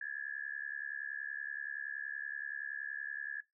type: tone with amplitude modulation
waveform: sine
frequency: 1700 Hz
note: G#6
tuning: 40 cents sharp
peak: -34 dBFS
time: 0.01-3.41 s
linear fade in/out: 5 ms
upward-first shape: sine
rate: 70.6 Hz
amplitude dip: 95%
effects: noise-tail reverb RT60 0.2 s tail -21 dB re dry